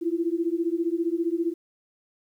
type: beating tone pair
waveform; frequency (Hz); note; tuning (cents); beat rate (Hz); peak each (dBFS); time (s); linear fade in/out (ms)
sine; 329.6 / 344.6; E4 / F4; 0 / -23; 15; -26; 0.01-1.54; 20
effects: 10-bit